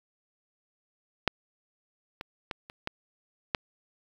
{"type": "clicks", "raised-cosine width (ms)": 0.3, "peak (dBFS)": [-6, -21, -17, -27, -15, -9], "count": 6, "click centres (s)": [1.277, 2.211, 2.512, 2.699, 2.874, 3.548], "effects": ["8-bit"]}